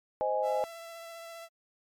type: chord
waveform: sine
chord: Ab major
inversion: first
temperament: just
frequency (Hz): 519.1 / 623 / 830.6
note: C5 / Eb5 / Ab5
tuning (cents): -14 / +2 / 0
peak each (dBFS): -31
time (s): 0.21-0.64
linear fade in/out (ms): 0
type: tone with vibrato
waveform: sawtooth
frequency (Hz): 668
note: E5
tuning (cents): +23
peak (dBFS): -39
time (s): 0.42-1.49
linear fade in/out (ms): 50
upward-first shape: triangle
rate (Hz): 15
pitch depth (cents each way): 17
effects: MP3 96 kbps